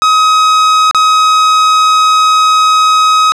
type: tone with dropouts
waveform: 45% pulse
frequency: 1267 Hz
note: D#6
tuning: 31 cents sharp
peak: -5 dBFS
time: 0.02-3.32 s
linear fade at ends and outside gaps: 0 ms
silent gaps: 0.911-0.947 s
effects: low-pass 6000 Hz 12 dB/octave